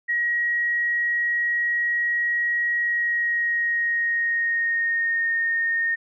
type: tone with pitch glide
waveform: sine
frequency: 1900 to 1840.6 Hz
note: A#6 to A#6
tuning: +33 to -22 cents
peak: -20 dBFS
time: 0.08-5.96 s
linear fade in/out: 20 ms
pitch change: -55 cents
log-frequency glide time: 2.77-5.32 s
effects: none